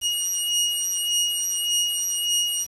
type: beating tone pair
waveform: 20% pulse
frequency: 2878 / 2879.7 Hz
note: F#7 / F#7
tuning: -49 / -48 cents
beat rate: 1.7 Hz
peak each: -20 / -19 dBFS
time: 0.01-2.67 s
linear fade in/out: 50 ms
effects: resampled to 32000 Hz + 7-bit